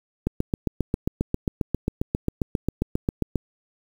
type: click train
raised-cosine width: 3 ms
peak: -9 dBFS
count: 24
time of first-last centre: 0.27-3.357 s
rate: 7.45 Hz
effects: 7-bit